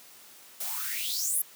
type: noise with high-pass filter sweep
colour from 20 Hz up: blue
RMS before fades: -31 dBFS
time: 0.6-1.42 s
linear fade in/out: 5 ms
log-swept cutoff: 560 to 12000 Hz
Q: 7.2
effects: white hiss -52 dBFS RMS until 1.55 s + high-pass 150 Hz 12 dB/octave